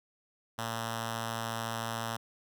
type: tone with notch filter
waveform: 5% pulse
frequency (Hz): 113.7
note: A#2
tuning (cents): -43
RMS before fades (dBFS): -36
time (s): 0.58-2.17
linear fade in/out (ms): 10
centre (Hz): 380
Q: 1.1
effects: none